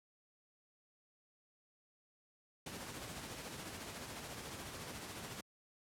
pink noise with tremolo, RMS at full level -45 dBFS, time 2.66-5.41 s, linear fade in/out 5 ms, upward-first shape sine, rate 14 Hz, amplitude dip 35%, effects high-pass 80 Hz 12 dB/octave + low-pass 12000 Hz 12 dB/octave

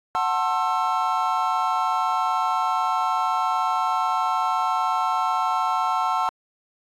triangle chord, F# half-diminished seventh, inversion none, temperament just, 740 / 888 / 1065.6 / 1332 Hz, F#5 / A5 / C6 / E6, 0 / +16 / +31 / +18 cents, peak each -24 dBFS, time 0.15-6.29 s, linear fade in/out 0 ms, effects AAC 64 kbps

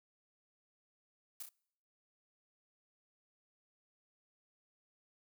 blue noise with echo, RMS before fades -44 dBFS, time 1.4-1.43 s, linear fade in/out 5 ms, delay 31 ms, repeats 2, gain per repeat -5 dB, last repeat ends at 1.492 s, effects noise-tail reverb RT60 0.7 s tail -26 dB re dry

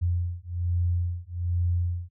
sine beating tone pair, 86.9 / 88.1 Hz, F2 / F2, -8 / +16 cents, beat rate 1.2 Hz, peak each -27 dBFS, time 0.01-2.1 s, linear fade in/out 20 ms, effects none

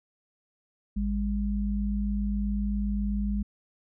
sine tone pair together, 53.77 / 203 Hz, A1 / G#3, -39 / -39 cents, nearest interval octave + major seventh, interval 2300 cents, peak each -28 / -28 dBFS, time 0.96-3.43 s, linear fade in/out 10 ms, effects none

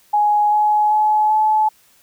sine tone with pitch steps, 835 / 843.7 / 852.5 / 861.5 Hz, G#5 / G#5 / G#5 / A5, +9 / +27 / +45 / -37 cents, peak -12 dBFS, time 0.13-1.69 s, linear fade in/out 10 ms, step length 390 ms, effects white hiss -54 dBFS RMS until 2.02 s

